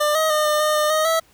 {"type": "tone with pitch steps", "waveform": "25% pulse", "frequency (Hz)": [597, 631, 609, 603, 610, 605, 624, 652], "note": ["D5", "D#5", "D#5", "D5", "D#5", "D#5", "D#5", "E5"], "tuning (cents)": [28, 24, -37, 46, -34, -49, 5, -19], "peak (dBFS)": -13, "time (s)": [0, 1.2], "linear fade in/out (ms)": 10, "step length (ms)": 150, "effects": ["pink hiss -55 dBFS RMS until 1.33 s"]}